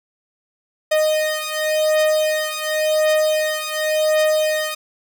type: beating tone pair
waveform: 45% pulse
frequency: 618 / 618.91 Hz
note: D#5 / D#5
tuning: -12 / -9 cents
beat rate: 0.91 Hz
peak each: -19 / -20 dBFS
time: 0.91-4.75 s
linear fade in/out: 10 ms
effects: none